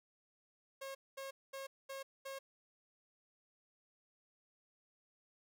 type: tone bursts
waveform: sawtooth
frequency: 542 Hz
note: C#5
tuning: 39 cents flat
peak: -40 dBFS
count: 5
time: 0.81-2.39 s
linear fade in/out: 10 ms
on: 140 ms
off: 220 ms
effects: none